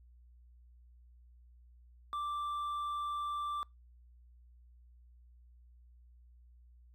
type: tone with hard clipping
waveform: sine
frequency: 1174.7 Hz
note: D6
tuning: in tune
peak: -36 dBFS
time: 2.13-3.63 s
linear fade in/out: 0 ms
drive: 4 dB
effects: noise-tail reverb RT60 0.2 s tail -25 dB re dry + added 60 Hz sine -57 dBFS peak until 6.94 s

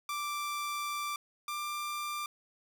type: tone pair in turn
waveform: sawtooth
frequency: 1174.7 / 1187 Hz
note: D6 / D6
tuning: 0 / +18 cents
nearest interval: unison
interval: 18 cents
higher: second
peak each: -30 / -31 dBFS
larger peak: first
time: 0.09-1.16 / 1.48-2.26 s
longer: first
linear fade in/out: 2 ms
effects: none

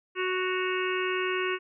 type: harmonic tone with a mistuned harmonic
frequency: 370 Hz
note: F#4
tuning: in tune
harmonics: 1 / 3 / 4 / 5 / 6 / 7 / 8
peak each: -29 / -34 / -35 / -36 / -37 / -37 / -38 dBFS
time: 0.15-1.59 s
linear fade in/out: 50 ms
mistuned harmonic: 8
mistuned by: -80 cents
effects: none

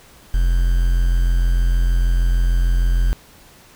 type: tone with quantisation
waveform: triangle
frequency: 43.26 Hz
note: F1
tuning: 16 cents flat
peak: -11 dBFS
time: 0.34-3.13 s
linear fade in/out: 0 ms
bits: 6
effects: pink hiss -47 dBFS RMS until 3.75 s

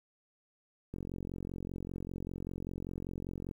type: click train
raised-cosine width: 3 ms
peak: -27 dBFS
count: 117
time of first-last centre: 0.94-3.512 s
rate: 45.1 Hz
effects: 10-bit

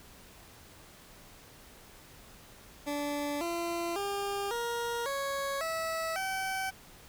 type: tone with pitch steps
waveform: 20% pulse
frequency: 290 / 340.9 / 400.8 / 471.1 / 553.8 / 651 / 765.3 Hz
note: D4 / F4 / G4 / A#4 / C#5 / E5 / G5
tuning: -22 / -42 / +38 / +18 / -2 / -22 / -42 cents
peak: -27 dBFS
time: 2.86-6.71 s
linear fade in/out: 20 ms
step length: 550 ms
effects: pink hiss -54 dBFS RMS until 7.08 s

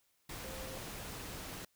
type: tone in noise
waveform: sine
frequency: 525 Hz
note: C5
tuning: 6 cents sharp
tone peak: -48 dBFS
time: 0.44-0.78 s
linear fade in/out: 5 ms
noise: pink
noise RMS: -45 dBFS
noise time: 0.29-1.65 s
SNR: -6 dB
effects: white hiss -75 dBFS RMS until 1.75 s

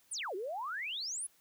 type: exponential two-way sweep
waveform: sine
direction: down then up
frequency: 11020 to 353.3 to 11020 Hz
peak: -36 dBFS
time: 0.11-1.27 s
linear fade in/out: 10 ms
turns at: 0.35 s
effects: white hiss -68 dBFS RMS until 1.4 s

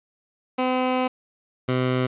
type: tone pair in turn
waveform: 15% pulse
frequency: 255.3 / 127.65 Hz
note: C4 / C3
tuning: -42 / -42 cents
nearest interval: octave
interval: 1200 cents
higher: first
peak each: -14 dBFS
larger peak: neither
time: 0.58-1.08 / 1.68-2.07 s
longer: first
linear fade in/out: 10 ms
effects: resampled to 8000 Hz + 8-bit

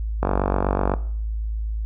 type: click train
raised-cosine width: 1 ms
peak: -6 dBFS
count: 35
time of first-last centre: 0.23-0.938 s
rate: 48 Hz
effects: noise-tail reverb RT60 0.6 s tail -18 dB re dry + added 54 Hz sine -23 dBFS peak until 1.85 s

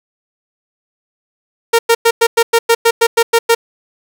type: tone bursts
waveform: sawtooth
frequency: 462.1 Hz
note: A#4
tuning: 15 cents flat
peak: -3 dBFS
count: 12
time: 1.73-3.55 s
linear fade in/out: 10 ms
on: 60 ms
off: 100 ms
effects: none

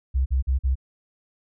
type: tone bursts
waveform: sine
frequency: 65.6 Hz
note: C2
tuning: 5 cents sharp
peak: -18 dBFS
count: 4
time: 0.14-0.755 s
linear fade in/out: 20 ms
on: 120 ms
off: 45 ms
effects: none

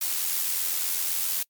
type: noise with amplitude modulation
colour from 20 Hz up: blue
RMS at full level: -25 dBFS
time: 0.01-1.43 s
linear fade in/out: 5 ms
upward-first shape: sine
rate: 87.8 Hz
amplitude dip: 40%
effects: noise-tail reverb RT60 0.1 s tail -25 dB re dry + MP3 96 kbps

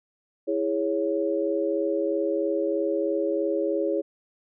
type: chord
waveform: sine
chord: C# minor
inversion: first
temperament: equal with one note detuned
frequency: 329.6 / 412.7 / 554.4 Hz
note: E4 / G#4 / C#5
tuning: 0 / -11 / 0 cents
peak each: -27 dBFS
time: 0.47-4.02 s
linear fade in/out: 20 ms
effects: none

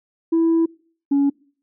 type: tone pair in turn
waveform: sine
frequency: 329.6 / 280.9 Hz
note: E4 / C#4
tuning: 0 / +23 cents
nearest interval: minor third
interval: 277 cents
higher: first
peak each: -12 dBFS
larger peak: neither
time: 0.32-0.66 / 1.11-1.3 s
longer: first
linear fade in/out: 10 ms
effects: noise-tail reverb RT60 0.5 s tail -26 dB re dry + tanh soft clip ceiling -12 dBFS

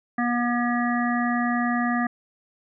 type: harmonic tone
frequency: 240.7 Hz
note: B3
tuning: 44 cents flat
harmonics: 1 / 3 / 5 / 7 / 8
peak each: -23 / -28 / -30 / -31 / -32 dBFS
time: 0.18-2.07 s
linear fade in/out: 5 ms
effects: none

